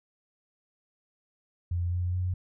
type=tone with pitch steps; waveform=sine; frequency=87.31 / 89.04 / 90.81 Hz; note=F2 / F2 / F#2; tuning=0 / +34 / -32 cents; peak=-26 dBFS; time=1.71-2.34 s; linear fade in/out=5 ms; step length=210 ms; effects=none